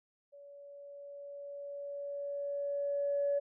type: tone with level ramp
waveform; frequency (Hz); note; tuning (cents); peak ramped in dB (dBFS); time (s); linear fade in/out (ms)
sine; 568; C#5; +42; -51 to -27; 0.32-3.4; 20
effects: tanh soft clip ceiling -23 dBFS